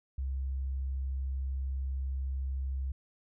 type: tone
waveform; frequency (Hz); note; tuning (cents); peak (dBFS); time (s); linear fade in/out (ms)
sine; 66.6; C2; +31; -31; 0.18-2.92; 5
effects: none